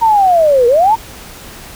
sine linear two-way sweep, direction down then up, 932.3 to 462.5 to 932.3 Hz, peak -6 dBFS, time 0.01-0.96 s, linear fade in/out 20 ms, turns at 0.67 s, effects pink hiss -33 dBFS RMS until 1.75 s

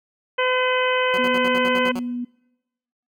harmonic tone, 508 Hz, B4, 49 cents sharp, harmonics 1 / 2 / 3 / 4 / 5 / 6, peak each -21 / -24 / -26 / -27 / -28 / -29 dBFS, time 0.38-1.92 s, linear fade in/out 10 ms
10% pulse tone bursts, 185 Hz, F#3, in tune, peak -21 dBFS, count 9, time 1.14-1.99 s, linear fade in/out 0 ms, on 34 ms, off 68 ms
sine tone with pitch glide, 245.8 to 243.7 Hz, B3 to B3, -8 to -23 cents, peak -24 dBFS, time 1.18-2.25 s, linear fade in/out 10 ms, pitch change -15 cents, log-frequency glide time 1.81-2.04 s
effects noise-tail reverb RT60 1.0 s tail -26 dB re dry

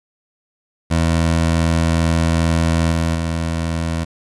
20% pulse tone with level steps, 82.41 Hz, E2, in tune, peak -9 / -11 / -14 dBFS, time 0.9-4.05 s, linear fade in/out 20 ms, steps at 2.91 / 3.14 s, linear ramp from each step 20 ms, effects resampled to 24000 Hz + 8-bit

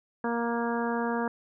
harmonic tone, 234.6 Hz, A#3, 11 cents sharp, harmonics 1 / 2 / 3 / 4 / 5 / 6 / 7, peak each -30 / -32 / -36 / -34 / -39 / -40 / -38 dBFS, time 0.24-1.28 s, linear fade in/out 2 ms, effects none

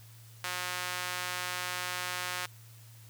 sawtooth tone with high-pass filter, 180 Hz, F#3, 47 cents flat, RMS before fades -36 dBFS, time 0.44-2.46 s, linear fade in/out 2 ms, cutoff 1300 Hz, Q 0.79, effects added 113 Hz sine -51 dBFS peak until 3.09 s + white hiss -58 dBFS RMS until 3.09 s

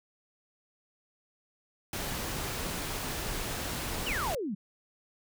pink noise, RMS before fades -35 dBFS, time 1.93-4.35 s, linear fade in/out 2 ms
sine exponential sweep, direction down, 3157 to 178.4 Hz, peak -31 dBFS, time 4.06-4.55 s, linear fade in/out 10 ms
effects none

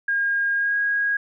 sine tone with pitch glide, 1620 to 1642.6 Hz, G#6 to G#6, -43 to -20 cents, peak -19 dBFS, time 0.08-1.17 s, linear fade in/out 5 ms, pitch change +23 cents, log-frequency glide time 0.54-0.77 s, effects none

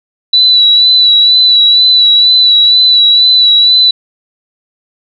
sine tone with vibrato, 3951 Hz, B7, in tune, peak -3 dBFS, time 0.33-3.91 s, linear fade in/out 5 ms, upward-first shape sine, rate 2.1 Hz, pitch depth 31 cents each way, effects none

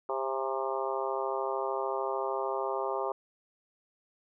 harmonic tone with a mistuned harmonic, 133.2 Hz, C3, 31 cents sharp, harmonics 3 / 4 / 5 / 6 / 7 / 8 / 9, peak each -35 / -36 / -37 / -38 / -38 / -39 / -40 dBFS, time 0.09-3.12 s, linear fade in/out 2 ms, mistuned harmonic 6, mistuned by +42 cents, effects none

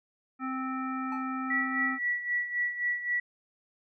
harmonic tone, 261.6 Hz, C4, in tune, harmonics 1 / 3 / 5 / 7 / 9, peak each -33 / -42 / -35 / -45 / -47 dBFS, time 0.39-1.99 s, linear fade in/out 50 ms
triangle tone with exponential decay, 855 Hz, A5, 50 cents flat, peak -33 dBFS, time 1.12-1.33 s, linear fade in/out 2 ms, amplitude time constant 45 ms
sine tone with tremolo, 1945 Hz, B6, 27 cents flat, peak -25 dBFS, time 1.5-3.2 s, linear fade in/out 5 ms, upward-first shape sine, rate 3.8 Hz, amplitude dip 70%
effects none

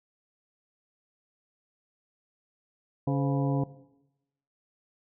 harmonic tone with a mistuned harmonic, 140 Hz, C#3, 18 cents sharp, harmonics 1 / 2 / 3 / 4 / 5 / 6 / 7, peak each -26 / -29 / -37 / -36 / -38 / -43 / -42 dBFS, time 3.07-3.64 s, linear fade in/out 5 ms, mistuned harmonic 4, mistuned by -130 cents, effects noise-tail reverb RT60 0.9 s tail -17 dB re dry

